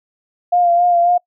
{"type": "tone with vibrato", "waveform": "sine", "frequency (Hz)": 699, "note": "F5", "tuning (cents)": 1, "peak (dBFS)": -10, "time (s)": [0.52, 1.18], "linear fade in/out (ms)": 10, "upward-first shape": "sine", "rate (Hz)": 3.7, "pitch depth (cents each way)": 30, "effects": ["noise-tail reverb RT60 0.1 s tail -25 dB re dry"]}